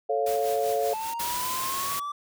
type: chord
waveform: sine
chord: A augmented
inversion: none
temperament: equal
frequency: 440 / 554.4 / 698.5 Hz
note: A4 / C#5 / E#5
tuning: 0 / 0 / 0 cents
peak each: -27 / -28 / -27 dBFS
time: 0.09-0.94 s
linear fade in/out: 10 ms
type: noise with tremolo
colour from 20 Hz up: white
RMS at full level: -37 dBFS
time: 0.26-1.14 s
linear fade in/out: 5 ms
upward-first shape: sine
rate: 5.2 Hz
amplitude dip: 55%
type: linear sweep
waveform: triangle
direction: up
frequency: 869 to 1174.7 Hz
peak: -28 dBFS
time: 0.93-2.12 s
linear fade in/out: 5 ms
type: noise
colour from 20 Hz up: white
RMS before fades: -32 dBFS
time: 1.19-2 s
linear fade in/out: 10 ms
effects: none